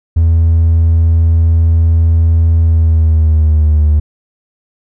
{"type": "tone with pitch glide", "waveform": "triangle", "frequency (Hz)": [82.41, 75.57], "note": ["E2", "D#2"], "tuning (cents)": [0, -50], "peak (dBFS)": -3, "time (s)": [0.16, 4], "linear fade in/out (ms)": 10, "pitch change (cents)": -150, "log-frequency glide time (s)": [2.62, 3.86], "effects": ["tanh soft clip ceiling -1 dBFS"]}